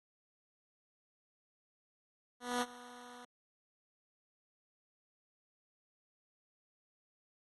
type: tone with ADSR envelope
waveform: 10% pulse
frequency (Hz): 245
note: B3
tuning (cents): -14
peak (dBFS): -23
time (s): 2.4-3.25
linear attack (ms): 210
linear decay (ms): 45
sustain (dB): -20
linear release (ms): 4
effects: AAC 32 kbps